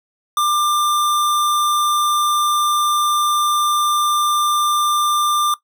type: tone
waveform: square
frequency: 1192 Hz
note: D6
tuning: 25 cents sharp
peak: -15 dBFS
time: 0.37-5.54 s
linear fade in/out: 2 ms
effects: noise-tail reverb RT60 0.1 s tail -17 dB re dry